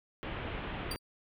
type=low-pass noise; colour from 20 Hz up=pink; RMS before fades=-39 dBFS; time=0.23-0.96 s; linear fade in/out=0 ms; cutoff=3300 Hz; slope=48 dB/octave
type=tone with exponential decay; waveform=sawtooth; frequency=4699 Hz; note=D8; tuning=in tune; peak=-30 dBFS; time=0.91-0.99 s; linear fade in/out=5 ms; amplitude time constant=17 ms
effects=none